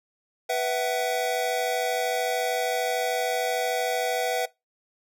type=chord; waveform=square; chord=B suspended fourth; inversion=none; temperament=equal with one note detuned; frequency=493.9 / 659.3 / 752.5 Hz; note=B4 / E5 / F#5; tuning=0 / 0 / +29 cents; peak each=-29 dBFS; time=0.49-4.46 s; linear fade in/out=10 ms; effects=noise-tail reverb RT60 0.2 s tail -21 dB re dry